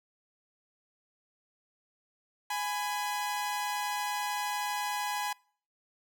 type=tone pair together; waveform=sawtooth; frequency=830.6 / 999.3 Hz; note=G#5 / B5; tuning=0 / +20 cents; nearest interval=minor third; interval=320 cents; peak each=-29 / -32 dBFS; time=2.5-5.33 s; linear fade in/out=5 ms; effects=noise-tail reverb RT60 0.5 s tail -26 dB re dry